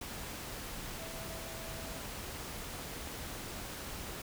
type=tone in noise; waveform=sine; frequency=655 Hz; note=E5; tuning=11 cents flat; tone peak=-49 dBFS; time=0.99-2 s; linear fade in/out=5 ms; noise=pink; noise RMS=-43 dBFS; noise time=0.01-4.22 s; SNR=-9 dB; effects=none